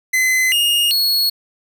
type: tone with pitch steps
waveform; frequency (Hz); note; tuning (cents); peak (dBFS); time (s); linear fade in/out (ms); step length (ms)
45% pulse; 2038 / 2847 / 4342; C7 / F7 / C#8; -46 / +33 / -37; -13; 0.13-1.3; 10; 390
effects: none